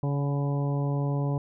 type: harmonic tone with a mistuned harmonic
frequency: 141.6 Hz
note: C#3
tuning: 37 cents sharp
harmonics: 1 / 2 / 3 / 4 / 5 / 6 / 7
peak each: -25 / -34 / -37 / -38 / -42 / -43 / -42 dBFS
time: 0.03-1.38 s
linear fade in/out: 2 ms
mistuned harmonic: 5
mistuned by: +30 cents
effects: none